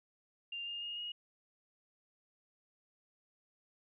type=tone with pitch steps; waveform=sine; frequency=2794 / 2822 / 2849 / 2878 Hz; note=F7 / F7 / F7 / F#7; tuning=0 / +17 / +34 / -49 cents; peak=-39 dBFS; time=0.52-1.12 s; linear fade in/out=5 ms; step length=150 ms; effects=none